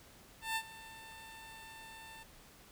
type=tone with ADSR envelope; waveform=15% pulse; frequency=892 Hz; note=A5; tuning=23 cents sharp; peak=-26 dBFS; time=0.41-2.24 s; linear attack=150 ms; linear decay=61 ms; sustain=-18 dB; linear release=18 ms; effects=pink hiss -59 dBFS RMS until 2.71 s